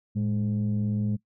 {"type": "tone pair together", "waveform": "sine", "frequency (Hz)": [110, 207.5], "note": ["A2", "G#3"], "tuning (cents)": [0, -1], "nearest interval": "major seventh", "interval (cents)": 1099, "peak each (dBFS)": -25, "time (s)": [0.15, 1.17], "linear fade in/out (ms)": 20, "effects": ["noise-tail reverb RT60 0.1 s tail -20 dB re dry", "tanh soft clip ceiling -20 dBFS"]}